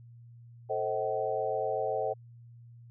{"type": "chord", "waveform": "sine", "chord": "A diminished seventh", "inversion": "none", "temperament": "just", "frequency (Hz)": [440, 528, 633.6, 760.3], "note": ["A4", "C5", "Eb5", "Gb5"], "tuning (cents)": [0, 16, 31, 47], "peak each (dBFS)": -34, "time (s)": [0.69, 2.14], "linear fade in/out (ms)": 20, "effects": ["added 118 Hz sine -49 dBFS peak until 2.9 s"]}